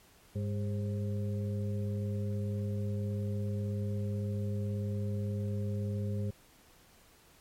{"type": "harmonic tone with a mistuned harmonic", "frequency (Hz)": 101.8, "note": "G#2", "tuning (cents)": -34, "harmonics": [1, 2, 4, 5], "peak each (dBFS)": [-32, -38, -44, -46], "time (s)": [0.35, 6.31], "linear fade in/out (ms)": 10, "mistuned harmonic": 5, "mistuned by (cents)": 74, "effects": ["pink hiss -61 dBFS RMS until 7.4 s", "MP3 64 kbps"]}